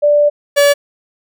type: tone pair in turn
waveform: sine / 45% pulse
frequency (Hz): 587.3 / 572.2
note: D5 / D5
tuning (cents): 0 / -45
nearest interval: unison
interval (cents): 45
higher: first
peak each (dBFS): -7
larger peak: neither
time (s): 0.02-0.3 / 0.56-0.74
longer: first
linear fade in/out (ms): 20
effects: none